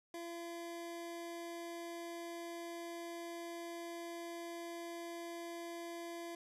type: tone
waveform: 25% pulse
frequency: 340 Hz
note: F4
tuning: 46 cents flat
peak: -40 dBFS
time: 0.14-6.35 s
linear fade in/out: 2 ms
effects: resampled to 32000 Hz + 13-bit